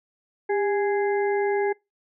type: harmonic tone with a mistuned harmonic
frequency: 415.3 Hz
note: G#4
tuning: in tune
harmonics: 1 / 2 / 4 / 5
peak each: -22 / -28 / -34 / -36 dBFS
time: 0.49-1.73 s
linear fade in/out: 10 ms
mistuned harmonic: 1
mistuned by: -58 cents
effects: noise-tail reverb RT60 0.2 s tail -23 dB re dry